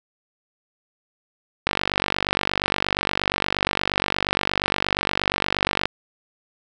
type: click train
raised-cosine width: 0.3 ms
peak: -3 dBFS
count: 204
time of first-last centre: 1.67-5.856 s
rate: 48.5 Hz
effects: none